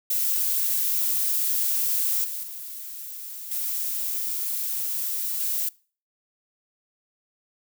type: noise with level steps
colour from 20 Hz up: violet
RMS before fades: -24 / -32 / -37 / -28 / -26 dBFS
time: 0.1-5.69 s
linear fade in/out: 5 ms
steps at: 2.24 / 2.43 / 3.51 / 5.4 s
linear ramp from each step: 5 ms
effects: noise-tail reverb RT60 0.4 s tail -23 dB re dry